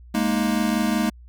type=chord; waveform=square; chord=Ab suspended second; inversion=none; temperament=equal; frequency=207.7 / 233.1 / 311.1 Hz; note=Ab3 / Bb3 / Eb4; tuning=0 / 0 / 0 cents; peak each=-24 / -24 / -27 dBFS; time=0.14-1.1 s; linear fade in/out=10 ms; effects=added 60 Hz sine -42 dBFS peak until 1.28 s